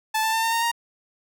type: tone with pitch steps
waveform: sawtooth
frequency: 874 / 885.7 / 897.5 / 909.5 / 921.7 / 934 Hz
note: A5 / A5 / A5 / A#5 / A#5 / A#5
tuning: -12 / +11 / +34 / -43 / -20 / +3 cents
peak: -17 dBFS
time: 0.14-0.716 s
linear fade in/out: 10 ms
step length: 96 ms
effects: none